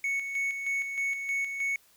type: tone with tremolo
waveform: triangle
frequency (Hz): 2215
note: C#7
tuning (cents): -2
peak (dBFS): -25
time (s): 0.04-1.76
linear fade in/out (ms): 2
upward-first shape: square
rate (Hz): 3.2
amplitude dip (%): 50
effects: white hiss -62 dBFS RMS until 1.96 s